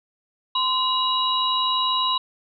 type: tone cluster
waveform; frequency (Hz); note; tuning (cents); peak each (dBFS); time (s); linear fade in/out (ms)
sine; 1032 / 2881 / 3873; C6 / F#7 / B7; -24 / -47 / -35; -22 / -28 / -23; 0.55-2.18; 5
effects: none